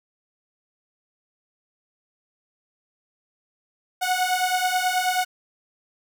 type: beating tone pair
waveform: sawtooth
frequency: 730 / 739.3 Hz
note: F#5 / F#5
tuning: -24 / -2 cents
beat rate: 9.3 Hz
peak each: -20 dBFS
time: 4.01-5.25 s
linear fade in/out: 20 ms
effects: none